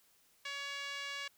5% pulse tone with band-pass filter, 563 Hz, C#5, 27 cents sharp, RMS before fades -42 dBFS, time 0.45-1.28 s, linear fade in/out 5 ms, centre 2000 Hz, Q 1.1, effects white hiss -69 dBFS RMS until 1.37 s

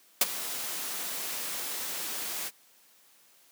white noise with ADSR envelope, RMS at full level -19 dBFS, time 0.21-2.51 s, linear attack 4 ms, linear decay 28 ms, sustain -16 dB, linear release 42 ms, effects white hiss -61 dBFS RMS until 3.51 s + high-pass 200 Hz 12 dB/octave

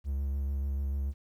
triangle tone with vibrato, 69.3 Hz, C#2, in tune, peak -27 dBFS, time 0.04-1.14 s, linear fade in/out 50 ms, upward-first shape sine, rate 6.8 Hz, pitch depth 25 cents each way, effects 11-bit

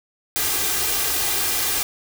white noise with comb filter, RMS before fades -22 dBFS, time 0.36-1.83 s, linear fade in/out 0 ms, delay 2.5 ms, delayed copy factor +0.6, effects none

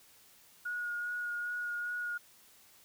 sine tone with vibrato, 1443 Hz, F#6, 44 cents flat, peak -34 dBFS, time 0.65-2.18 s, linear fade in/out 10 ms, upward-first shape sine, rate 2.5 Hz, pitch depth 15 cents each way, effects white hiss -61 dBFS RMS until 2.84 s

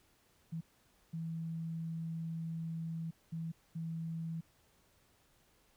sine tone bursts at uneven times, 163.7 Hz, E3, 12 cents flat, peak -37 dBFS, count 4, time 0.52-0.61 / 1.13-3.11 / 3.32-3.52 / 3.75-4.41 s, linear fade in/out 10 ms, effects pink hiss -70 dBFS RMS until 5.76 s

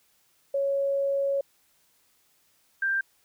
sine tone pair in turn, 554.4 / 1581.3 Hz, C#5 / G6, 0 / +15 cents, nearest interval octave + tritone, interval 1815 cents, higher second, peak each -23 dBFS, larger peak neither, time 0.54-1.41 / 2.82-3.01 s, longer first, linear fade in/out 5 ms, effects white hiss -66 dBFS RMS until 3.24 s

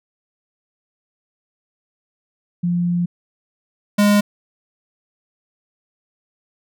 sine / square tone pair in turn, 174.61 / 205.7 Hz, F3 / G#3, 0 / -16 cents, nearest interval minor third, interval 284 cents, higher second, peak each -16 / -12 dBFS, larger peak second, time 2.63-3.06 / 3.98-4.21 s, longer first, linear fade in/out 10 ms, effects none

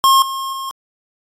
square tone with level steps, 1074 Hz, C6, 45 cents sharp, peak -9 / -22 / -24 dBFS, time 0.04-0.71 s, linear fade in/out 0 ms, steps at 0.22 / 0.52 s, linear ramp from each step 2 ms, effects AAC 48 kbps

